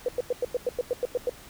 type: tone bursts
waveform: sine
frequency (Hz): 493.9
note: B4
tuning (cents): 0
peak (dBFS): -22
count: 11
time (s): 0.06-1.295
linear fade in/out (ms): 2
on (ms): 25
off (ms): 96
effects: pink hiss -48 dBFS RMS until 1.49 s